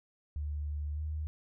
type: tone with pitch glide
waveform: sine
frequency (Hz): 74 to 76.79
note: D2 to D#2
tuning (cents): +14 to -22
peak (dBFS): -33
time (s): 0.36-1.27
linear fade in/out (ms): 0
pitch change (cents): +64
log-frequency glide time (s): 0.93-1.01
effects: none